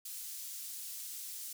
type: high-pass noise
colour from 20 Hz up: pink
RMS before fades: -44 dBFS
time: 0.05-1.53 s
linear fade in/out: 5 ms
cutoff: 6900 Hz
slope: 12 dB/octave
effects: none